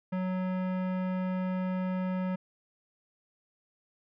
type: tone with hard clipping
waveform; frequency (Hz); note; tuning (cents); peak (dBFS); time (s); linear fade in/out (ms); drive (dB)
sine; 185; F#3; 0; -31; 0.12-2.36; 10; 17
effects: resampled to 11025 Hz